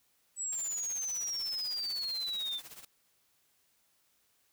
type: exponential sweep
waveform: sine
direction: down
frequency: 7930 to 3520 Hz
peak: -33 dBFS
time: 0.36-2.61 s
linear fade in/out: 50 ms
type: noise with tremolo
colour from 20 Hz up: white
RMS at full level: -47 dBFS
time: 0.52-2.85 s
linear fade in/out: 5 ms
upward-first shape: sine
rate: 16 Hz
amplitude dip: 75%
effects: white hiss -72 dBFS RMS until 4.52 s